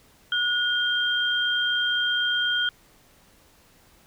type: tone pair together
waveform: sine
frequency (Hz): 1453 / 3182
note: F#6 / G7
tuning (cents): -32 / +25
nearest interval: octave + major second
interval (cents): 1357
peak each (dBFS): -24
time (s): 0.32-2.69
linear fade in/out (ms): 2
effects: pink hiss -57 dBFS RMS until 4.06 s